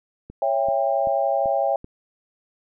click train, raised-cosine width 3 ms, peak -25 dBFS, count 5, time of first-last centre 0.3-1.844 s, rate 2.59 Hz
sine chord, C# diminished, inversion none, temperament just, 554.4 / 665.2 / 798.3 Hz, C#5 / E5 / G5, 0 / +16 / +31 cents, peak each -23 dBFS, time 0.42-1.76 s, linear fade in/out 2 ms
effects none

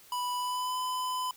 square tone with pitch glide, 987.8 to 1009.1 Hz, B5 to B5, 0 to +37 cents, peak -31 dBFS, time 0.12-1.31 s, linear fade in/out 2 ms, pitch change +37 cents, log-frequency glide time 0.36-0.77 s, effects white hiss -56 dBFS RMS until 1.36 s

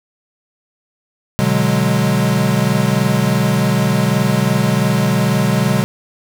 square chord, G# half-diminished seventh, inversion first, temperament equal, 123.47 / 146.83 / 185 / 207.7 Hz, B2 / D3 / F#3 / G#3, 0 / 0 / 0 / 0 cents, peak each -19 dBFS, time 1.39-5.84 s, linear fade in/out 0 ms, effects none

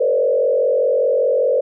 sine tone with frequency modulation, 523.3 Hz, C5, in tune, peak -13 dBFS, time 0-1.61 s, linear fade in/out 10 ms, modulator 45 Hz, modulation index 1.4, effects none

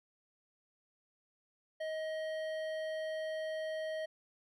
sine tone with hard clipping, 630 Hz, D#5, 21 cents sharp, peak -38 dBFS, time 1.8-4.06 s, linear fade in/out 10 ms, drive 11 dB, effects none

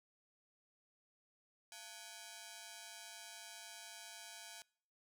5% pulse ring-modulated tone, 790 Hz, G5, 13 cents sharp, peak -36 dBFS, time 1.72-4.62 s, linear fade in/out 0 ms, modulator 102 Hz, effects noise-tail reverb RT60 0.6 s tail -25 dB re dry

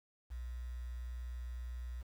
sine tone with quantisation, 60.9 Hz, B1, 24 cents flat, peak -40 dBFS, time 0.3-2.03 s, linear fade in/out 20 ms, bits 10, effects none

